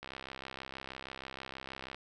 click train, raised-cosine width 0.3 ms, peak -26 dBFS, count 128, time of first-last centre 0.03-1.946 s, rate 66.3 Hz, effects none

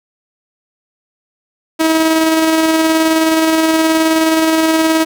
sawtooth tone with tremolo, 320.7 Hz, E4, 48 cents flat, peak -5 dBFS, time 1.79-5.05 s, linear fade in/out 20 ms, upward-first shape square, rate 19 Hz, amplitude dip 25%, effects none

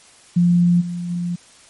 sine tone with level steps, 174.61 Hz, F3, in tune, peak -11 / -23 / -20 dBFS, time 0.36-1.36 s, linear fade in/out 10 ms, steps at 0.8 / 1.09 s, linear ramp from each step 20 ms, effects white hiss -48 dBFS RMS until 1.69 s + MP3 48 kbps

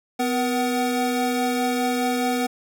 square tone cluster, 251.6 / 478.2 / 750 Hz, B3 / A#4 / F#5, +32 / +44 / +23 cents, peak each -24 / -28 / -27 dBFS, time 0.19-2.47 s, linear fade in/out 10 ms, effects none

